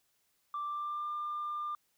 sine tone with pitch glide, 1174.7 to 1197.3 Hz, D6 to D6, 0 to +33 cents, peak -33 dBFS, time 0.54-1.75 s, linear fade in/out 2 ms, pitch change +33 cents, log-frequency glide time 0.64-1.09 s, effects tanh soft clip ceiling -31 dBFS + white hiss -75 dBFS RMS until 1.97 s

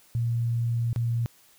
sine tone with dropouts, 117.3 Hz, A#2, 11 cents sharp, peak -23 dBFS, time 0.15-1.26 s, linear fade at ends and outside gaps 0 ms, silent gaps 0.93-0.961 s, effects white hiss -58 dBFS RMS until 1.58 s

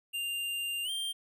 square tone with pitch glide, 2794 to 3173 Hz, F7 to G7, 0 to +20 cents, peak -33 dBFS, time 0.13-1.13 s, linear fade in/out 20 ms, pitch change +220 cents, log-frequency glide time 0.84-0.9 s, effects none

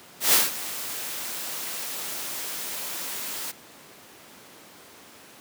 white noise with ADSR envelope, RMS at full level -17 dBFS, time 0.2-3.52 s, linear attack 130 ms, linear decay 170 ms, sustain -16 dB, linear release 16 ms, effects pink hiss -48 dBFS RMS until 5.4 s + high-pass 200 Hz 12 dB/octave

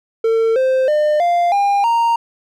triangle tone with pitch steps, 451.4 / 521.5 / 602.5 / 696.2 / 804.3 / 929.3 Hz, A4 / C5 / D5 / F5 / G5 / A#5, +44 / -6 / +44 / -6 / +44 / -6 cents, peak -10 dBFS, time 0.24-2.16 s, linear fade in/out 5 ms, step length 320 ms, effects none

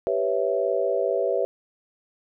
sine chord, C# half-diminished seventh, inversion second, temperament equal, 392 / 493.9 / 554.4 / 659.3 Hz, G4 / B4 / C#5 / E5, 0 / 0 / 0 / 0 cents, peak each -27 / -26 / -26 / -27 dBFS, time 0.07-1.45 s, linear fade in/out 0 ms, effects none

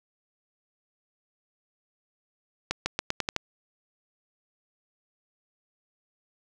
accelerating click train, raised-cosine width 0.2 ms, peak -9 dBFS, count 7, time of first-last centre 2.71-3.364 s, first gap 150 ms, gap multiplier 0.87, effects none

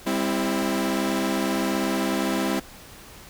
sawtooth chord, C major, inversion second, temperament equal with one note detuned, 200.1 / 261.6 / 329.6 Hz, G3 / C4 / E4, +36 / 0 / 0 cents, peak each -23 dBFS, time 0.06-2.6 s, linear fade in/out 10 ms, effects pink hiss -45 dBFS RMS until 3.29 s

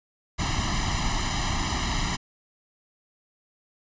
pink noise with comb filter, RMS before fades -26 dBFS, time 0.38-2.17 s, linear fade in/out 20 ms, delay 1 ms, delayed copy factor +0.95, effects resampled to 16000 Hz

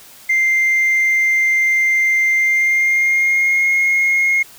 sine tone with pitch glide, 2093 to 2149 Hz, C7 to C7, 0 to +46 cents, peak -10 dBFS, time 0.29-4.43 s, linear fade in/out 10 ms, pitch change +46 cents, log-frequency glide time 2.34-3.69 s, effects tanh soft clip ceiling -10 dBFS + white hiss -42 dBFS RMS until 4.58 s

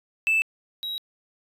triangle tone pair in turn, 2637 / 3844 Hz, E7 / B7, 0 / -48 cents, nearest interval perfect fifth, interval 652 cents, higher second, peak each -16 / -27 dBFS, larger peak first, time 0.27-0.42 / 0.83-0.98 s, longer neither, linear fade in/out 0 ms, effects tanh soft clip ceiling -14 dBFS

